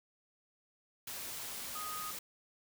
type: tone in noise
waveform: sine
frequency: 1244.5 Hz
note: D#6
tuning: in tune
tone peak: -41 dBFS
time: 1.75-2.11 s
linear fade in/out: 5 ms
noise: white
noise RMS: -43 dBFS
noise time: 1.07-2.19 s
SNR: -1 dB
effects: none